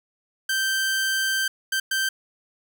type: tone bursts at uneven times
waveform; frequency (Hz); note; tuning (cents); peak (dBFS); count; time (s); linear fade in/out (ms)
sawtooth; 1561; G6; -8; -18; 3; 0.49-1.48 / 1.72-1.8 / 1.91-2.09; 5
effects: none